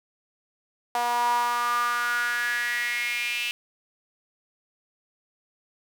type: tone with high-pass filter sweep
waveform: sawtooth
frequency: 240.2 Hz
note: B3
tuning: 48 cents flat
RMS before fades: -26 dBFS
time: 0.95-3.51 s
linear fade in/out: 0 ms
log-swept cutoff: 810 to 2700 Hz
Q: 7.1
effects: none